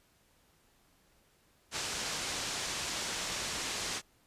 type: low-pass noise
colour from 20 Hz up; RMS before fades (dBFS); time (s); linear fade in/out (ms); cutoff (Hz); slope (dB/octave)
white; -37; 1.71-4.02; 50; 7500; 24
effects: pink hiss -68 dBFS RMS until 4.26 s + resampled to 32000 Hz

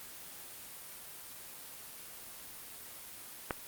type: click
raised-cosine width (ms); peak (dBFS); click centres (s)
0.5; -16; 3.508
effects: white hiss -48 dBFS RMS until 3.67 s + Opus 24 kbps

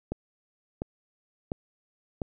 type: click train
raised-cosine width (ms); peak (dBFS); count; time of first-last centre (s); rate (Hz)
2; -17; 4; 0.12-2.218; 1.43
effects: none

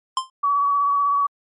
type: tone with exponential decay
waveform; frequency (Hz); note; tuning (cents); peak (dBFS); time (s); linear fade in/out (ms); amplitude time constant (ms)
square; 1046.5; C6; 0; -16; 0.17-0.3; 2; 27
type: tone with vibrato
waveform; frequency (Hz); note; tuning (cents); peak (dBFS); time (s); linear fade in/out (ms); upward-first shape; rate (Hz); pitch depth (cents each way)
sine; 1136; C#6; +42; -16; 0.43-1.27; 10; sine; 16; 21
effects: MP3 48 kbps

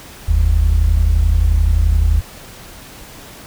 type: tone pair together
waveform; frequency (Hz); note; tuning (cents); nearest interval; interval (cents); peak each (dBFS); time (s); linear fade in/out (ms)
sine; 46.16 / 77.7; F#1 / D#2; -3 / -2; major sixth; 901; -11; 0.28-2.21; 10
effects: tanh soft clip ceiling -6 dBFS + pink hiss -37 dBFS RMS until 3.46 s

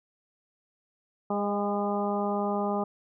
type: harmonic tone with a mistuned harmonic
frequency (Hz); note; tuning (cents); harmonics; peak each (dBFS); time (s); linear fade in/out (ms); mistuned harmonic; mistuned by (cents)
203.5; G#3; -35; 1 / 2 / 3 / 4 / 5 / 6; -30 / -32 / -33 / -32 / -38 / -37; 1.3-2.84; 5; 3; +18
effects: none

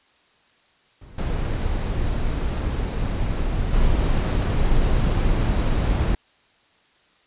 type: noise with level steps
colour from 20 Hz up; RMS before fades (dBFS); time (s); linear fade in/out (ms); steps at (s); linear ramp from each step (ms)
brown; -42 / -23 / -19; 1.01-6.15; 5; 1.18 / 3.73; 5
effects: white hiss -59 dBFS RMS until 7.26 s + resampled to 8000 Hz

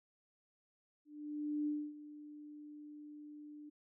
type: tone with ADSR envelope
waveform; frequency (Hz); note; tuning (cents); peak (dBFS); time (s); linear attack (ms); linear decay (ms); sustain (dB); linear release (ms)
sine; 297.5; D4; +22; -33; 1.05-3.7; 620; 260; -16; 13
effects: none

